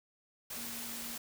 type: tone in noise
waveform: sine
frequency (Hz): 234.2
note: A#3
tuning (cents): +8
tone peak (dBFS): -49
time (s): 0.56-1.16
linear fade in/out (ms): 5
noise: white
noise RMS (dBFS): -42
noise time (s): 0.5-1.18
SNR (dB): -10
effects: none